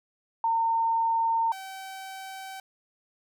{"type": "tone pair in turn", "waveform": ["sine", "sawtooth"], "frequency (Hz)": [911, 768.3], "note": ["A#5", "G5"], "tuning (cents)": [-40, -35], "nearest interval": "minor third", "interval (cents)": 295, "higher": "first", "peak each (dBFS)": [-22, -34], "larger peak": "first", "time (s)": [[0.44, 1.52], [1.52, 2.6]], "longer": "neither", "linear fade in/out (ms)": 2, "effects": []}